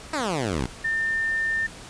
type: exponential sweep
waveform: 10% pulse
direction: down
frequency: 329.6 to 56.9 Hz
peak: -16 dBFS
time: 0.13-0.66 s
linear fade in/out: 5 ms
type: tone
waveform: sine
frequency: 1800 Hz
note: A6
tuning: 39 cents sharp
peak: -22 dBFS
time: 0.84-1.67 s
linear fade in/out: 10 ms
effects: pink hiss -42 dBFS RMS until 1.89 s + resampled to 22050 Hz